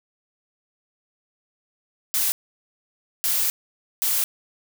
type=noise bursts at uneven times; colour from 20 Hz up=blue; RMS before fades=-22 dBFS; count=3; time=2.14-2.32 / 3.24-3.5 / 4.02-4.24 s; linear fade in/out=0 ms; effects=none